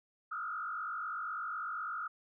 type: tone with frequency modulation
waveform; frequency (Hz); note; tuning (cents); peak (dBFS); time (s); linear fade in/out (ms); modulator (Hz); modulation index
sine; 1333; E6; +19; -36; 0.31-2.08; 10; 48; 2.1
effects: none